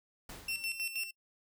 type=noise with exponential decay; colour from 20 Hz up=pink; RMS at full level=-45 dBFS; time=0.29-0.98 s; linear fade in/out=5 ms; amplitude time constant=150 ms
type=tone with tremolo; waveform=sawtooth; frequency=2701 Hz; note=E7; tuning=42 cents sharp; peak=-30 dBFS; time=0.48-1.11 s; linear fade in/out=5 ms; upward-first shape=square; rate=6.3 Hz; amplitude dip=65%
effects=noise-tail reverb RT60 0.1 s tail -24 dB re dry

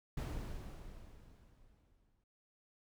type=noise with exponential decay; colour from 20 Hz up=brown; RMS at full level=-37 dBFS; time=0.17-2.24 s; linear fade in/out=5 ms; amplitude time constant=450 ms; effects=none

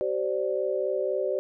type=chord; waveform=sine; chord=G suspended fourth; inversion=none; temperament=equal with one note detuned; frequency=383.5 / 523.3 / 587.3 Hz; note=G4 / C5 / D5; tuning=-38 / 0 / 0 cents; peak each=-29 dBFS; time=0.01-1.39 s; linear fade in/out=0 ms; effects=none

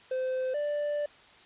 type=tone pair in turn; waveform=triangle; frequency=516 / 587.9 Hz; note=C5 / D5; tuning=-24 / +2 cents; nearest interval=major second; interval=226 cents; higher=second; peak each=-26 dBFS; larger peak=neither; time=0.11-0.54 / 0.54-1.06 s; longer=second; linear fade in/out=5 ms; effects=white hiss -55 dBFS RMS until 1.45 s + resampled to 8000 Hz

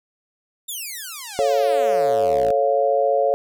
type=exponential sweep; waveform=5% pulse; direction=down; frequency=3710 to 49 Hz; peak=-20 dBFS; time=0.68-2.52 s; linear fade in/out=10 ms
type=chord; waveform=sine; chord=A augmented; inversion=none; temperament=equal; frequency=440 / 554.4 / 698.5 Hz; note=A4 / C#5 / E#5; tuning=0 / 0 / 0 cents; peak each=-22 / -18 / -21 dBFS; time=1.39-3.34 s; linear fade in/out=0 ms
effects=none

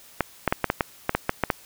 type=clicks; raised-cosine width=0.5 ms; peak=-5 dBFS; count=11; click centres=0.207 / 0.477 / 0.525 / 0.643 / 0.701 / 0.808 / 1.094 / 1.15 / 1.294 / 1.437 / 1.502 s; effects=white hiss -50 dBFS RMS until 1.65 s

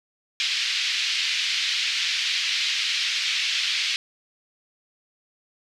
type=band-pass noise; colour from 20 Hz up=pink; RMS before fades=-25 dBFS; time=0.4-3.96 s; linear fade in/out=0 ms; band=2300 to 4900 Hz; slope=24 dB/octave; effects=none

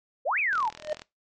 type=exponential two-way sweep; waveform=sine; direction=up then down; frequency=466.2 to 2632 to 803 Hz; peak=-23 dBFS; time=0.25-0.7 s; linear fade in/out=20 ms; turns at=0.39 s
type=click train; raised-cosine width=0.2 ms; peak=-23 dBFS; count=21; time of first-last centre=0.53-1.019 s; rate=40.9 Hz
type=tone with exponential growth; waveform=triangle; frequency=610 Hz; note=D#5; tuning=34 cents flat; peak=-20 dBFS; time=0.76-0.93 s; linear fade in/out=2 ms; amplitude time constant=35 ms
effects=noise-tail reverb RT60 0.2 s tail -21 dB re dry + MP3 48 kbps

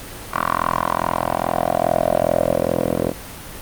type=tone with band-pass filter sweep; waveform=10% pulse; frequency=42.42 Hz; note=F1; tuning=50 cents flat; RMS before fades=-19 dBFS; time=0.31-3.14 s; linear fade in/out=50 ms; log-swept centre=1200 to 440 Hz; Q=4.3; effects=pink hiss -34 dBFS RMS until 3.61 s + Opus 32 kbps

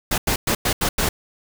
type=noise bursts at uneven times; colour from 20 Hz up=pink; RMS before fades=-20 dBFS; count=6; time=0.11-0.18 / 0.27-0.36 / 0.47-0.55 / 0.65-0.73 / 0.81-0.89 / 0.98-1.09 s; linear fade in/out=5 ms; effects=none

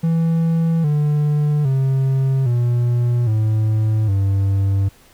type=tone with pitch steps; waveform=triangle; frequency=164.81 / 148.54 / 133.87 / 120.65 / 108.73 / 98 Hz; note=E3 / D3 / C3 / B2 / A2 / G2; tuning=0 / +20 / +40 / -40 / -20 / 0 cents; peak=-12 dBFS; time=0.03-4.89 s; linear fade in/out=10 ms; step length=810 ms; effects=pink hiss -50 dBFS RMS until 5.13 s

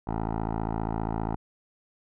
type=tone with low-pass filter; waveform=10% pulse; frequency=55 Hz; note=A1; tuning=in tune; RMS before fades=-30 dBFS; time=0.07-1.36 s; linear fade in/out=5 ms; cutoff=940 Hz; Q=2.4; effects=none

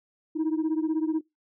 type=beating tone pair; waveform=sine; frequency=311.1 / 327.1 Hz; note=D#4 / E4; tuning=0 / -13 cents; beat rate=16 Hz; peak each=-24 / -26 dBFS; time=0.35-1.21 s; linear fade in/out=20 ms; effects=noise-tail reverb RT60 0.2 s tail -26 dB re dry + tanh soft clip ceiling -21 dBFS

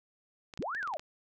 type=clicks; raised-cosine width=0.2 ms; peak=-28 dBFS; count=8; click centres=0.538 / 0.575 / 0.625 / 0.749 / 0.829 / 0.875 / 0.938 / 0.995 s
type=linear two-way sweep; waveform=sine; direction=up then down; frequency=98 to 1860 to 558 Hz; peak=-33 dBFS; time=0.59-0.97 s; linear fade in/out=0 ms; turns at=0.78 s
effects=none

